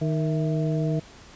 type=harmonic tone with a mistuned harmonic; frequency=155.56 Hz; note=D#3; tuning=in tune; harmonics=1 / 2 / 3 / 4; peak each=-23 / -30 / -32 / -33 dBFS; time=0.01-1 s; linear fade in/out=10 ms; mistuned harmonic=4; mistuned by=+90 cents; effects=pink hiss -48 dBFS RMS until 1.35 s + resampled to 16000 Hz